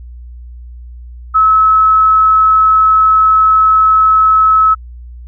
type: tone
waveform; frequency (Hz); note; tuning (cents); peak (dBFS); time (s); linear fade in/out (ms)
sine; 1294; E6; -32; -5; 1.34-4.75; 20
effects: added 60 Hz sine -28 dBFS peak until 5.27 s